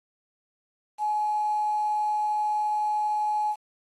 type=tone with quantisation; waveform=sine; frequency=846 Hz; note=G#5; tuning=32 cents sharp; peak=-23 dBFS; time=0.98-3.56 s; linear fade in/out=50 ms; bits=8; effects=AAC 32 kbps